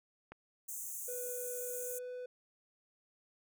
click, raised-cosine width 0.5 ms, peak -33 dBFS, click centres 0.32 s
pink high-pass noise, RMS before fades -43 dBFS, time 0.68-1.99 s, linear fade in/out 10 ms, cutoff 6300 Hz, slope 96 dB/octave
triangle tone with pitch glide, 493.9 to 498.5 Hz, B4 to B4, 0 to +16 cents, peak -39 dBFS, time 1.08-2.26 s, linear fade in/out 5 ms, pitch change +16 cents, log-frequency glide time 1.69-2.09 s
effects none

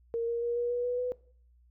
sine tone with pitch steps, 463.6 / 469 / 474.4 / 479.9 / 485.5 / 491.2 / 496.9 Hz, A#4 / A#4 / A#4 / B4 / B4 / B4 / B4, -10 / +11 / +30 / -50 / -30 / -9 / +11 cents, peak -28 dBFS, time 0.14-1.12 s, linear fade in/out 0 ms, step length 140 ms, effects noise-tail reverb RT60 0.5 s tail -20 dB re dry + added 60 Hz sine -59 dBFS peak until 1.7 s

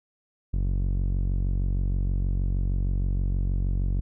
sawtooth tone with low-pass filter, 46.38 Hz, F#1, 5 cents sharp, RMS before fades -25 dBFS, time 0.53-4.01 s, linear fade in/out 10 ms, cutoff 190 Hz, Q 0.57, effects none

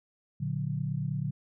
sine chord, Bb augmented, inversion none, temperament just, 116.54 / 145.68 / 182.1 Hz, Bb2 / D3 / F#3, 0 / -14 / -27 cents, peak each -35 / -31 / -36 dBFS, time 0.4-1.31 s, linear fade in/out 10 ms, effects none

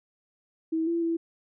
sine tone with pitch steps, 322.8 / 337.1 / 332.2 Hz, E4 / E4 / E4, -36 / +39 / +13 cents, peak -24 dBFS, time 0.72-1.17 s, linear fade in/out 10 ms, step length 150 ms, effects none

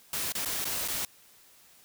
white noise with dropouts, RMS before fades -32 dBFS, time 0.13-1.05 s, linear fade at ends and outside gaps 2 ms, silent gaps 0.322-0.351 / 0.449-0.457 / 0.644-0.653 / 0.878-0.883 s, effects white hiss -58 dBFS RMS until 1.84 s

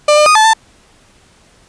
35% pulse tone with pitch steps, 596 / 602 / 1237 / 870 / 888 Hz, D5 / D5 / D#6 / A5 / A5, +25 / +43 / -10 / -20 / +16 cents, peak -4 dBFS, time 0.08-0.535 s, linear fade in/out 5 ms, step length 91 ms, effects pink hiss -48 dBFS RMS until 1.68 s + resampled to 22050 Hz

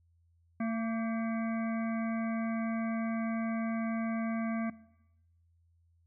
harmonic tone with a mistuned harmonic, 225.4 Hz, A3, 42 cents sharp, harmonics 1 / 3 / 5 / 7 / 9 / 10, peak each -30 / -40 / -44 / -47 / -49 / -50 dBFS, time 0.6-4.7 s, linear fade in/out 5 ms, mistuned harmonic 5, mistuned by +45 cents, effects noise-tail reverb RT60 0.9 s tail -19 dB re dry + added 84 Hz sine -65 dBFS peak until 6.06 s

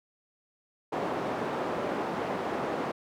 white band-pass noise, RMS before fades -32 dBFS, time 0.92-2.92 s, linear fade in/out 10 ms, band 200 to 750 Hz, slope 12 dB/octave, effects none

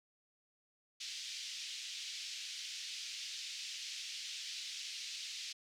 white band-pass noise, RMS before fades -45 dBFS, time 1-5.53 s, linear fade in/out 10 ms, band 2500 to 5700 Hz, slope 24 dB/octave, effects none

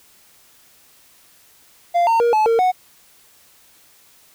triangle tone with pitch steps, 694 / 913 / 472.4 / 862 / 458.1 / 737 Hz, F5 / A#5 / A#4 / A5 / A#4 / F#5, -11 / -36 / +23 / -36 / -30 / -7 cents, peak -11 dBFS, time 1.94-2.72 s, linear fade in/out 20 ms, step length 130 ms, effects white hiss -52 dBFS RMS until 4.34 s

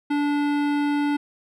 sine tone with hard clipping, 290.4 Hz, D4, 19 cents flat, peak -22 dBFS, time 0.1-1.17 s, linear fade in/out 10 ms, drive 17 dB, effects none

